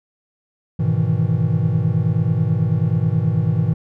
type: chord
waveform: triangle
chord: E major seventh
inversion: first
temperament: equal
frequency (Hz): 103.83 / 123.47 / 155.56 / 164.81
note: G#2 / B2 / D#3 / E3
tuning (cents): 0 / 0 / 0 / 0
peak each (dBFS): -19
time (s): 0.79-3.74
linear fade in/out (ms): 10
effects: none